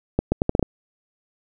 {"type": "accelerating click train", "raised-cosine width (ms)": 2, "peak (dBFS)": -5, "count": 7, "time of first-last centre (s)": [0.19, 0.627], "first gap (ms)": 130, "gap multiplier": 0.76, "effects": []}